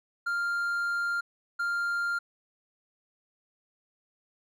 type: tone bursts at uneven times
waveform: triangle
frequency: 1396.9 Hz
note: F6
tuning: in tune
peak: -25 dBFS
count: 2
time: 0.26-1.21 / 1.59-2.19 s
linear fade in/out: 10 ms
effects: none